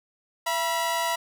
sawtooth tone pair together, 672.4 / 970 Hz, E5 / B5, +34 / -31 cents, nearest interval tritone, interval 635 cents, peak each -25 / -22 dBFS, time 0.46-1.16 s, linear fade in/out 10 ms, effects none

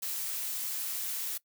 blue noise, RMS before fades -35 dBFS, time 0.02-1.38 s, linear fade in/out 10 ms, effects noise-tail reverb RT60 0.1 s tail -20 dB re dry

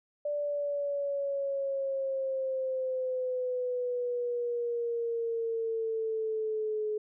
sine exponential sweep, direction down, 587.3 to 424.6 Hz, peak -29 dBFS, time 0.25-6.98 s, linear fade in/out 5 ms, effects none

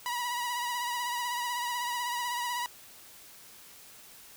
sawtooth tone with vibrato, 969 Hz, B5, 33 cents flat, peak -27 dBFS, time 0.06-2.66 s, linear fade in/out 0 ms, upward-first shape triangle, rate 16 Hz, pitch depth 48 cents each way, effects white hiss -52 dBFS RMS until 4.36 s

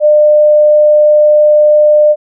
sine tone, 601 Hz, D5, 40 cents sharp, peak -3 dBFS, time 0-2.16 s, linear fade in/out 50 ms, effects none

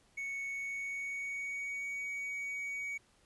triangle tone with pitch glide, 2217 to 2252 Hz, C#7 to C#7, 0 to +27 cents, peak -35 dBFS, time 0.17-2.98 s, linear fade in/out 10 ms, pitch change +27 cents, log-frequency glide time 0.47-1.96 s, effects pink hiss -68 dBFS RMS until 3.25 s + resampled to 24000 Hz

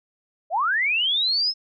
sine linear sweep, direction up, 591 to 5274 Hz, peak -19 dBFS, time 0.5-1.54 s, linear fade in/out 50 ms, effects none

